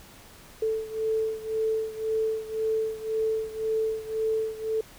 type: beating tone pair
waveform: sine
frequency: 440 / 441.9 Hz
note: A4 / A4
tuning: 0 / +7 cents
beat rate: 1.9 Hz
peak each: -27 / -30 dBFS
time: 0.62-4.81 s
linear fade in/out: 5 ms
effects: pink hiss -50 dBFS RMS until 4.98 s